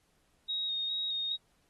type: tone with vibrato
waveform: sine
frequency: 3749 Hz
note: A#7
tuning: 9 cents sharp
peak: -31 dBFS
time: 0.48-1.37 s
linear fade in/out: 20 ms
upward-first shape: square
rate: 2.4 Hz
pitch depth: 18 cents each way
effects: pink hiss -72 dBFS RMS until 1.69 s + AAC 32 kbps